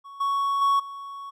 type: tone with level steps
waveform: triangle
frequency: 1113 Hz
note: C#6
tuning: 7 cents sharp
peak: -38 / -20 / -16 / -33 dBFS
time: 0.04-1.31 s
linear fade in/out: 20 ms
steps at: 0.2 / 0.61 / 0.79 s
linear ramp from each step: 10 ms
effects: none